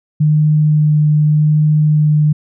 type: tone with vibrato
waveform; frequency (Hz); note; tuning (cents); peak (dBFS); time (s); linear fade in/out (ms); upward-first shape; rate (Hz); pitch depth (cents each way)
sine; 151.7; D#3; -44; -8; 0.2-2.33; 10; sine; 0.84; 9
effects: none